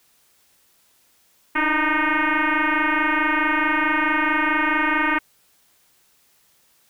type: tone with frequency modulation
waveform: sine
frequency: 320.3 Hz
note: E4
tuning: 50 cents flat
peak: -17 dBFS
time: 1.55-5.19 s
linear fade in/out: 10 ms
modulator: 308 Hz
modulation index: 6.7
effects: white hiss -60 dBFS RMS until 6.89 s